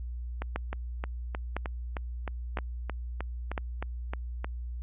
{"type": "two click trains", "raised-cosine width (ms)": 0.5, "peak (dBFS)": [-16, -19], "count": [4, 14], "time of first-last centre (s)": [[0.56, 3.578], [0.42, 4.445]], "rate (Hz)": [0.994, 3.23], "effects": ["added 60 Hz sine -34 dBFS peak until 4.82 s", "resampled to 8000 Hz"]}